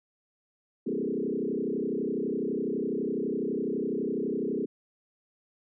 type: tone with frequency modulation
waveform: sine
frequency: 326.8 Hz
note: E4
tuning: 15 cents flat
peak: -27 dBFS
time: 0.86-4.66 s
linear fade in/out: 10 ms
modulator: 32 Hz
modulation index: 3.7
effects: none

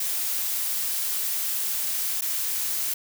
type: noise with dropouts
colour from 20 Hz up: blue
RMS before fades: -27 dBFS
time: 0-2.94 s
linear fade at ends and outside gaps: 5 ms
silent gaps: 2.21-2.219 s
effects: none

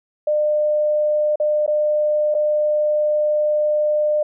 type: tone with dropouts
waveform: sine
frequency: 602 Hz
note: D5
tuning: 43 cents sharp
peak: -15 dBFS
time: 0.27-4.23 s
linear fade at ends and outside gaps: 5 ms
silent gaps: 1.358-1.399 / 1.664-1.677 / 2.343-2.348 s
effects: none

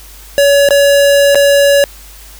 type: tone with dropouts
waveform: square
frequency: 565 Hz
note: C#5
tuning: 33 cents sharp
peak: -6 dBFS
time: 0.38-1.84 s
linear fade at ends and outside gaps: 0 ms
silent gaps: 0.688-0.707 / 1.347-1.355 s
effects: added 50 Hz sine -35 dBFS peak until 2.39 s + white hiss -37 dBFS RMS until 2.39 s

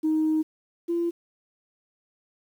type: tone pair in turn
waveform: sine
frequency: 312.8 / 341 Hz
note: D#4 / F4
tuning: +9 / -41 cents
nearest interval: minor second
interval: 150 cents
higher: second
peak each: -19 / -22 dBFS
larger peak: first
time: 0.03-0.43 / 0.88-1.11 s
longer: first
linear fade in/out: 20 ms
effects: tanh soft clip ceiling -17 dBFS + 9-bit

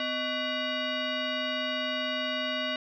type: tone with frequency modulation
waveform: sine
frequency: 1129 Hz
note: C#6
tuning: 31 cents sharp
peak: -28 dBFS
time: 0-2.76 s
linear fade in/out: 2 ms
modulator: 875 Hz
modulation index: 3
effects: none

